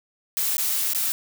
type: noise with dropouts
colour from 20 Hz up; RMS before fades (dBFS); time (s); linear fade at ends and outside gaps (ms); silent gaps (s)
blue; -24; 0.37-1.12; 0; 0.569-0.581 / 0.934-0.948
effects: none